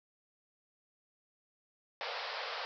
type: band-pass noise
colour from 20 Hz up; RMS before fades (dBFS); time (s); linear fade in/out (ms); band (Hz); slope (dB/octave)
pink; -40; 2.01-2.65; 0; 460 to 5200; 96
effects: none